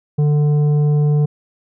triangle tone with tanh clipping, 148.1 Hz, D3, 15 cents sharp, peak -13 dBFS, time 0.18-1.26 s, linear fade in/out 10 ms, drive 12 dB, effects none

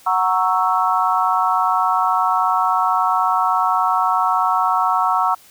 sine chord, F# dominant seventh, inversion none, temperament equal, 740 / 932.3 / 1108.7 / 1318.5 Hz, F#5 / A#5 / C#6 / E6, 0 / 0 / 0 / 0 cents, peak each -20 dBFS, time 0.06-5.35 s, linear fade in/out 10 ms, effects white hiss -48 dBFS RMS until 5.5 s

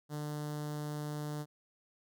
sawtooth tone with notch filter, 149.2 Hz, D3, 28 cents sharp, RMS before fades -39 dBFS, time 0.09-1.46 s, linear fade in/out 50 ms, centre 2400 Hz, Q 1.1, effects none

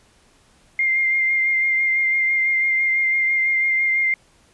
sine tone with vibrato, 2107 Hz, C7, 12 cents sharp, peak -16 dBFS, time 0.79-4.14 s, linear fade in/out 2 ms, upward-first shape sine, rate 6 Hz, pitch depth 19 cents each way, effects pink hiss -56 dBFS RMS until 4.53 s + resampled to 24000 Hz

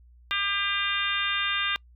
harmonic tone, 400 Hz, G4, 35 cents sharp, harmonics 3 / 4 / 5 / 6 / 7 / 8 / 9, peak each -32 / -31 / -34 / -33 / -31 / -36 / -31 dBFS, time 0.31-1.76 s, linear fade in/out 0 ms, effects noise-tail reverb RT60 0.1 s tail -26 dB re dry + added 60 Hz sine -51 dBFS peak until 1.95 s

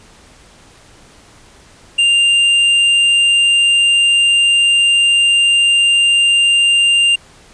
sine tone with tanh clipping, 2794 Hz, F7, in tune, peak -10 dBFS, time 1.98-7.16 s, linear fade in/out 10 ms, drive 8 dB, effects pink hiss -44 dBFS RMS until 7.53 s + resampled to 22050 Hz

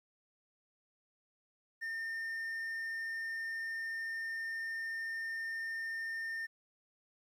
triangle tone, 1813 Hz, A#6, 49 cents flat, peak -35 dBFS, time 1.81-6.47 s, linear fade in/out 20 ms, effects 12-bit

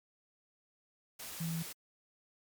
sine tone in noise, 164.81 Hz, E3, in tune, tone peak -34 dBFS, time 1.4-1.63 s, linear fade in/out 10 ms, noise white, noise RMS -45 dBFS, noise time 1.19-1.73 s, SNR +8 dB, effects MP3 96 kbps

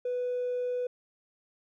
sine tone with hard clipping, 494.9 Hz, B4, 4 cents sharp, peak -29 dBFS, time 0.05-0.87 s, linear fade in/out 5 ms, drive 1 dB, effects none

